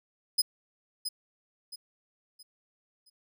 sawtooth tone with echo, 5030 Hz, D#8, 18 cents sharp, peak -19 dBFS, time 0.38-0.42 s, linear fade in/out 10 ms, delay 670 ms, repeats 4, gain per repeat -9 dB, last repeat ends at 3.1 s, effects none

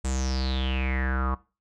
square tone with low-pass filter sweep, 65.41 Hz, C2, in tune, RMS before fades -27 dBFS, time 0.04-1.35 s, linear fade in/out 10 ms, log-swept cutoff 8000 to 1100 Hz, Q 9.4, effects noise-tail reverb RT60 0.3 s tail -19 dB re dry

